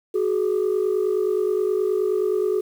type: tone pair together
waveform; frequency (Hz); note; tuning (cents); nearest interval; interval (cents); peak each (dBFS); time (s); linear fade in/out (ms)
sine; 373.1 / 422.6; F#4 / G#4; +14 / +30; major second; 216; -20; 0.14-2.61; 10
effects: tanh soft clip ceiling -15 dBFS + 8-bit